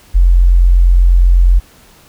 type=tone; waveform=sine; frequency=44.09 Hz; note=F1; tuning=17 cents sharp; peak=-4 dBFS; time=0.14-1.6 s; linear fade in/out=20 ms; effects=pink hiss -44 dBFS RMS until 2.08 s